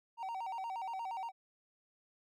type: tone with vibrato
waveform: triangle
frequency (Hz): 841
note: G#5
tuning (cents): +22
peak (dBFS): -36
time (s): 0.17-1.32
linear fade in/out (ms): 50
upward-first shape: square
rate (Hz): 8.5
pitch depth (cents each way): 170
effects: none